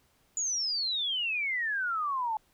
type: exponential sweep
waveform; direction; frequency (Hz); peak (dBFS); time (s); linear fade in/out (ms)
sine; down; 7000 to 851; -28; 0.37-2.37; 2
effects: pink hiss -68 dBFS RMS until 2.53 s